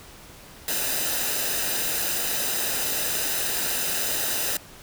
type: noise with comb filter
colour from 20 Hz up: white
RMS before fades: -26 dBFS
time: 0.68-4.57 s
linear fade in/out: 2 ms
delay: 0.9 ms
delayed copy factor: -0.55
effects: pink hiss -46 dBFS RMS until 4.82 s